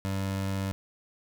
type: tone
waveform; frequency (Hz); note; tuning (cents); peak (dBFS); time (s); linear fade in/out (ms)
25% pulse; 97; G2; -18; -25; 0.05-0.72; 0
effects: none